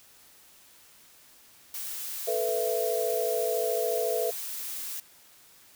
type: noise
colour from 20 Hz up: blue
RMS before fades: -36 dBFS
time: 1.74-5 s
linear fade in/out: 2 ms
type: chord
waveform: sine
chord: A suspended second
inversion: none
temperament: equal with one note detuned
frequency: 440 / 493.9 / 666.5 Hz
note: A4 / B4 / E5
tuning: 0 / 0 / +19 cents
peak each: -30 dBFS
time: 2.27-4.31 s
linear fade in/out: 10 ms
effects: white hiss -56 dBFS RMS until 5.75 s